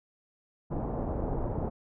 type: low-pass noise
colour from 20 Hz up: pink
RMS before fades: -32 dBFS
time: 0.7-1.7 s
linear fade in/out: 20 ms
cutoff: 840 Hz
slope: 24 dB/octave
effects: none